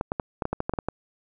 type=clicks; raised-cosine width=1 ms; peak=-12 dBFS; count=11; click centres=0.011 / 0.119 / 0.198 / 0.422 / 0.454 / 0.53 / 0.604 / 0.695 / 0.737 / 0.788 / 0.886 s; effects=none